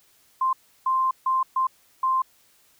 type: tone bursts at uneven times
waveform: sine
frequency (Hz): 1046.5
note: C6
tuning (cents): 0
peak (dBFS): -19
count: 5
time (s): 0.41-0.53 / 0.86-1.11 / 1.26-1.43 / 1.56-1.67 / 2.03-2.22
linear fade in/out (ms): 5
effects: white hiss -60 dBFS RMS until 2.79 s